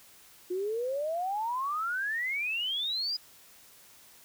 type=exponential sweep; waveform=sine; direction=up; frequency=352.7 to 5000 Hz; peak=-29 dBFS; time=0.5-3.17 s; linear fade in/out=10 ms; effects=white hiss -56 dBFS RMS until 4.24 s